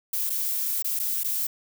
violet noise with dropouts, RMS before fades -27 dBFS, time 0.13-1.47 s, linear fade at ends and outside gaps 5 ms, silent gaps 0.297-0.301 / 0.825-0.844 / 0.992-0.997 / 1.235-1.243 s, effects none

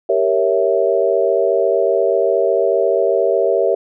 sine chord, G diminished seventh, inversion none, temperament equal, 392 / 466.2 / 554.4 / 659.3 Hz, G4 / Bb4 / Db5 / Fb5, 0 / 0 / 0 / 0 cents, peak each -18 dBFS, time 0.09-3.75 s, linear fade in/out 5 ms, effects none

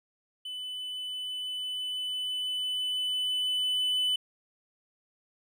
triangle tone with level ramp, 3002 Hz, F#7, 24 cents sharp, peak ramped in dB -34 to -23 dBFS, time 0.45-4.16 s, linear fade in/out 5 ms, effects none

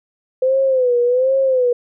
sine tone with vibrato, 509 Hz, C5, 48 cents flat, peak -12 dBFS, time 0.42-1.73 s, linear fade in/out 5 ms, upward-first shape sine, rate 1.3 Hz, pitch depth 98 cents each way, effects none

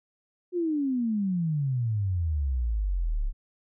sine exponential sweep, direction down, 365.8 to 32.7 Hz, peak -24 dBFS, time 0.52-3.33 s, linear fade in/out 50 ms, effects none

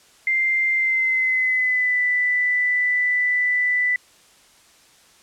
sine tone with pitch glide, 2093 to 1985.8 Hz, C7 to B6, 0 to +9 cents, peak -17 dBFS, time 0.27-3.96 s, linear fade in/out 2 ms, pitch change -91 cents, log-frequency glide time 0.73-2.01 s, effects white hiss -53 dBFS RMS until 5.22 s + low-pass 9000 Hz 12 dB/octave

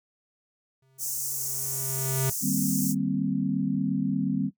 square tone with exponential growth, 132.9 Hz, C3, 27 cents sharp, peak -24 dBFS, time 0.82-2.3 s, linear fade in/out 5 ms, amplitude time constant 320 ms
pink high-pass noise, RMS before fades -31 dBFS, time 0.98-2.95 s, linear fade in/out 50 ms, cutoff 5900 Hz, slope 48 dB/octave
sine chord, C minor seventh, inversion first, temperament equal with one note detuned, 152.71 / 196 / 233.1 / 261.6 Hz, Eb3 / G3 / Bb3 / C4, -32 / 0 / 0 / 0 cents, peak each -31 / -28 / -32 / -28 dBFS, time 2.41-4.51 s, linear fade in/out 50 ms
effects noise-tail reverb RT60 0.1 s tail -18 dB re dry

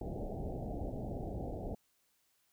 pink low-pass noise, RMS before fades -40 dBFS, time 0.01-1.75 s, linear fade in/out 5 ms, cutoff 790 Hz, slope 96 dB/octave, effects white hiss -75 dBFS RMS until 2.52 s

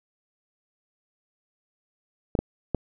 clicks, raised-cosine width 2 ms, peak -10 dBFS, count 3, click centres 2.352 / 2.39 / 2.747 s, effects none

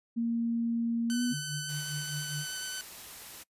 sine tone with pitch glide, 232.3 to 244.1 Hz, A#3 to B3, -6 to -20 cents, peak -27 dBFS, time 0.16-1.34 s, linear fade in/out 20 ms, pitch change +86 cents, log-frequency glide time 1.09-1.2 s
10% pulse tone with vibrato, 1513 Hz, F#6, 38 cents sharp, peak -27 dBFS, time 1.1-2.81 s, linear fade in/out 0 ms, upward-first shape triangle, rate 9.2 Hz, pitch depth 16 cents each way
sine tone with tremolo, 147.8 Hz, D3, 11 cents sharp, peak -33 dBFS, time 1.3-2.47 s, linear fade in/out 50 ms, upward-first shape sine, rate 4.9 Hz, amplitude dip 70%
white noise, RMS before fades -46 dBFS, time 1.68-3.44 s, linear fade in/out 20 ms
effects noise-tail reverb RT60 0.1 s tail -23 dB re dry + resampled to 32000 Hz

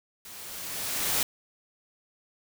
white noise with level ramp, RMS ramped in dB -45 to -25 dBFS, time 0.25-1.23 s, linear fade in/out 2 ms, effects none

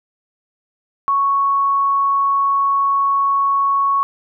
sine tone, 1108.7 Hz, C#6, in tune, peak -13 dBFS, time 1.08-4.03 s, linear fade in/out 0 ms, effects none

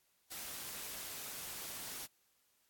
white noise, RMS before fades -45 dBFS, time 0.3-2.07 s, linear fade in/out 20 ms, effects white hiss -75 dBFS RMS until 2.69 s + AAC 64 kbps

